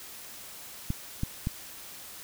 clicks, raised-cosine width 5 ms, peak -16 dBFS, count 3, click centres 0.904 / 1.234 / 1.471 s, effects white hiss -45 dBFS RMS until 2.23 s

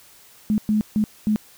sine tone bursts at uneven times, 213.1 Hz, G#3, 45 cents sharp, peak -16 dBFS, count 4, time 0.5-0.58 / 0.69-0.81 / 0.96-1.04 / 1.27-1.36 s, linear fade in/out 0 ms, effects white hiss -50 dBFS RMS until 1.57 s

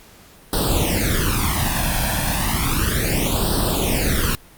pink noise with flanger, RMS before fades -19 dBFS, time 0.53-4.35 s, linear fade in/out 0 ms, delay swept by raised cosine 0.22 to 1.22 ms, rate 0.33 Hz, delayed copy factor +0.95, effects pink hiss -47 dBFS RMS until 4.57 s + Opus 48 kbps

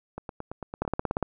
two click trains, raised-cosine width 1 ms, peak -12 / -21 dBFS, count 8 / 7, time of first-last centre 0.82-1.227 / 0.18-0.851 s, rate 17.2 / 8.94 Hz, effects none

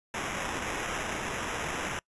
blue noise with sample-and-hold, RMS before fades -34 dBFS, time 0.14-1.99 s, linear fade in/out 0 ms, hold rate 4410 Hz, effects noise-tail reverb RT60 0.1 s tail -25 dB re dry + resampled to 24000 Hz

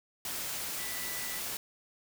sine tone in noise, 1975.5 Hz, B6, in tune, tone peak -44 dBFS, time 0.79-1.39 s, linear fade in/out 2 ms, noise white, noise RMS -37 dBFS, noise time 0.25-1.57 s, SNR -10 dB, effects none

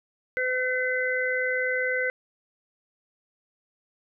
harmonic tone, 508 Hz, B4, 49 cents sharp, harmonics 1 / 3 / 4, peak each -28 / -28 / -28 dBFS, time 0.37-2.1 s, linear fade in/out 0 ms, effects none

